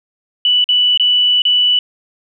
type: tone with dropouts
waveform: sine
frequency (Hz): 2965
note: F#7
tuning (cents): +3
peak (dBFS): -9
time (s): 0.45-1.79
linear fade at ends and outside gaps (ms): 2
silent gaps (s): 0.642-0.689 / 0.975-0.997 / 1.42-1.452
effects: none